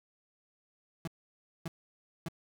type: tone bursts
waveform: 35% pulse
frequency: 164.81 Hz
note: E3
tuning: in tune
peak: -33 dBFS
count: 3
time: 1.05-2.285 s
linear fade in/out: 2 ms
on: 25 ms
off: 580 ms
effects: none